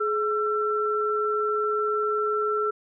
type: tone pair together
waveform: sine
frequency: 423.2 / 1343.6 Hz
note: G#4 / E6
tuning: +33 / +33 cents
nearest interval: octave + minor sixth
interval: 2000 cents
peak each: -25 dBFS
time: 0-2.71 s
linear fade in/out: 10 ms
effects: none